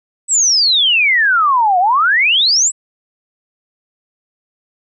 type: exponential two-way sweep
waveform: sine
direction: down then up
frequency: 8100 to 698.5 to 8100 Hz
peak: -9 dBFS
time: 0.28-2.72 s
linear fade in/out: 50 ms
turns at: 1.79 s
effects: none